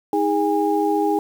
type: tone cluster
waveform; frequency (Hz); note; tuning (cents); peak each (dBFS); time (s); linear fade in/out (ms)
sine; 316 / 410.2 / 816; D#4 / G#4 / G#5; +27 / -21 / -31; -21; 0.13-1.19; 2
effects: 7-bit